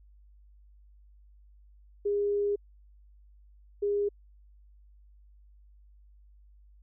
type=tone bursts at uneven times; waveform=sine; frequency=407.8 Hz; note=G#4; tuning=32 cents flat; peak=-25 dBFS; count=2; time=2.05-2.56 / 3.82-4.09 s; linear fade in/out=10 ms; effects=added 50 Hz sine -54 dBFS peak until 6.82 s